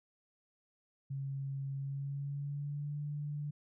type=tone with pitch glide; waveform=sine; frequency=137.1 to 146.94 Hz; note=C#3 to D3; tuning=-19 to +1 cents; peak=-36 dBFS; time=1.1-3.51 s; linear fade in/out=10 ms; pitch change=+120 cents; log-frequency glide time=1.75-2.99 s; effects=none